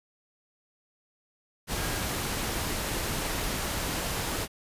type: tone in noise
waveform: sine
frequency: 1621 Hz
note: G#6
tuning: 42 cents flat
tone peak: -41 dBFS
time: 1.74-2.04 s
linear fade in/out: 50 ms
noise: pink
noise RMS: -31 dBFS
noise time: 1.67-4.48 s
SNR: -13 dB
effects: resampled to 32000 Hz